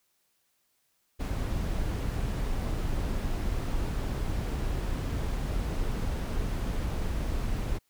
brown noise, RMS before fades -30 dBFS, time 1.19-7.79 s, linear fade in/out 20 ms, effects white hiss -73 dBFS RMS until 7.89 s

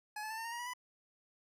25% pulse tone with pitch steps, 845 / 864.8 / 885 / 905.6 / 926.8 / 948.5 / 970.7 / 993.3 Hz, G#5 / A5 / A5 / A5 / A#5 / A#5 / B5 / B5, +30 / -30 / +10 / +50 / -10 / +30 / -30 / +10 cents, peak -36 dBFS, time 0.16-0.736 s, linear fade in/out 5 ms, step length 72 ms, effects resampled to 32000 Hz

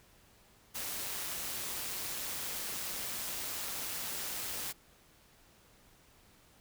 white noise with amplitude modulation, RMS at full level -37 dBFS, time 0.74-4.73 s, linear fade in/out 20 ms, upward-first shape sine, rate 191 Hz, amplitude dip 40%, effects pink hiss -63 dBFS RMS until 6.6 s

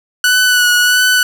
sawtooth tone with vibrato, 1480 Hz, F#6, in tune, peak -5 dBFS, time 0.24-1.23 s, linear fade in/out 2 ms, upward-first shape sine, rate 1.5 Hz, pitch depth 24 cents each way, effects none

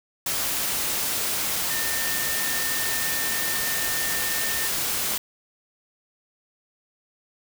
sine tone in noise, 1810 Hz, A6, 48 cents sharp, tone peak -31 dBFS, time 1.7-4.68 s, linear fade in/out 5 ms, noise white, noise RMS -26 dBFS, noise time 0.26-5.18 s, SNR -8 dB, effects none

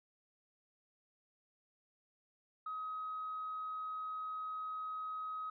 triangle tone with tanh clipping, 1266 Hz, D#6, 30 cents sharp, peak -39 dBFS, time 2.66-5.5 s, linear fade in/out 5 ms, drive 4 dB, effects resampled to 11025 Hz

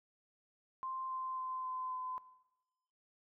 sine tone with pitch steps, 1046.5 / 1039.9 / 1033.3 / 1026.7 / 1020.2 Hz, C6 / C6 / C6 / C6 / C6, 0 / -11 / -22 / -33 / -44 cents, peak -38 dBFS, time 0.83-2.18 s, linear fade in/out 0 ms, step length 270 ms, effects noise-tail reverb RT60 1.0 s tail -18 dB re dry

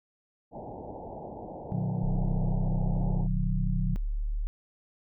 white low-pass noise, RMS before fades -41 dBFS, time 0.51-3.28 s, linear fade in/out 50 ms, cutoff 880 Hz, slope 96 dB/octave
sine chord, Bb augmented, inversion none, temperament equal with one note detuned, 116.54 / 146.83 / 180.67 Hz, Bb2 / D3 / F#3, 0 / 0 / -41 cents, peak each -32 / -32 / -31 dBFS, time 1.72-3.96 s, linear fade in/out 0 ms
sine linear sweep, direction up, 30.28 to 37.56 Hz, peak -27 dBFS, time 2.03-4.47 s, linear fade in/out 0 ms
effects none

